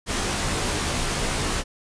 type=noise with comb filter; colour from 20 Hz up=pink; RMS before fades=-25 dBFS; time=0.06-1.64 s; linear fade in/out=50 ms; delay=18 ms; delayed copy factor=-0.7; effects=resampled to 22050 Hz